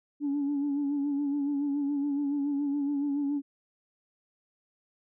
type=tone with vibrato; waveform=sine; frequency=284.9 Hz; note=C#4; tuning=48 cents sharp; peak=-25 dBFS; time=0.2-3.42 s; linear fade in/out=50 ms; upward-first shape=sine; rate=7.1 Hz; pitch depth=45 cents each way; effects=tanh soft clip ceiling -23 dBFS